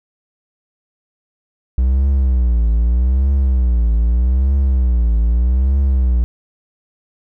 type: tone with vibrato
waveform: triangle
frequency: 61.74 Hz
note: B1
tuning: in tune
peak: -9 dBFS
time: 1.78-6.24 s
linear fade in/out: 0 ms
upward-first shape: triangle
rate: 0.81 Hz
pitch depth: 200 cents each way
effects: none